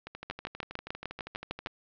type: two click trains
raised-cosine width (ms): 0.3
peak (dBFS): -17 / -24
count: 10 / 21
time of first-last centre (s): 0.3-1.662 / 0.07-1.67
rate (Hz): 6.61 / 12.5
effects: low-pass 5000 Hz 12 dB/octave